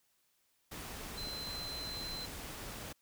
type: tone in noise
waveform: sine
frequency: 4075 Hz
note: C8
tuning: 47 cents flat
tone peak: -41 dBFS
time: 1.17-2.26 s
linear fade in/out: 10 ms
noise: pink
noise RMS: -45 dBFS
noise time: 0.71-2.93 s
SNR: +1 dB
effects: white hiss -75 dBFS RMS until 3.01 s